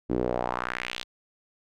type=tone with band-pass filter sweep; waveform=sawtooth; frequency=61.2 Hz; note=B1; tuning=15 cents flat; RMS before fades=-30 dBFS; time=0.09-1.04 s; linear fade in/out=20 ms; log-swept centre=300 to 3900 Hz; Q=2.4; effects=none